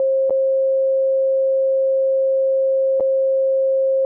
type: tone with dropouts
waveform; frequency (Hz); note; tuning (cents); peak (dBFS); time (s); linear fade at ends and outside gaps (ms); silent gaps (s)
sine; 534; C5; +35; -14; 0-4.05; 1; 0.297-0.306 / 2.999-3.006
effects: none